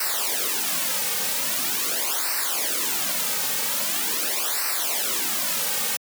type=noise with flanger; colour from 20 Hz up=white; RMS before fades=-25 dBFS; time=0-5.97 s; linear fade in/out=5 ms; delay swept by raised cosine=0.29 to 2.99 ms; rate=0.43 Hz; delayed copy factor=-0.95; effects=high-pass 200 Hz 12 dB/octave